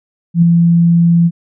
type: tone with ADSR envelope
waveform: sine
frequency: 169.7 Hz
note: F3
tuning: 49 cents flat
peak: -3 dBFS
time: 0.34-1.31 s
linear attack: 82 ms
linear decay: 5 ms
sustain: -3 dB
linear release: 48 ms
effects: none